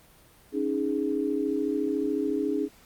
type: chord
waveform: sine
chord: C# suspended second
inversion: none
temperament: equal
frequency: 277.2 / 311.1 / 415.3 Hz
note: C#4 / D#4 / G#4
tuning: 0 / 0 / 0 cents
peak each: -29 dBFS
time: 0.52-2.69 s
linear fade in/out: 50 ms
effects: pink hiss -56 dBFS RMS until 2.85 s + Opus 32 kbps